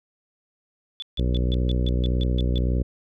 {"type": "tone bursts", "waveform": "sine", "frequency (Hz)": 3463, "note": "A7", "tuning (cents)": -28, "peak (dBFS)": -30, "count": 10, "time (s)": [1, 2.58], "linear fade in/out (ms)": 0, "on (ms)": 23, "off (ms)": 150}
{"type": "harmonic tone", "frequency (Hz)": 61.74, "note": "B1", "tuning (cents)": 0, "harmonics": [1, 2, 3, 4, 5, 6, 7, 8, 9], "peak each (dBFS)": [-21, -27, -31, -33, -35, -37, -38, -39, -40], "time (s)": [1.18, 2.83], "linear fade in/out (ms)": 10}
{"effects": []}